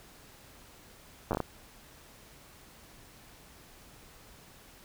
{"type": "slowing click train", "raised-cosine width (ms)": 1, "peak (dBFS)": -16, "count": 6, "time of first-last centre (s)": [1.31, 1.403], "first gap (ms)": 9, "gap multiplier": 1.37, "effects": ["pink hiss -55 dBFS RMS until 4.84 s"]}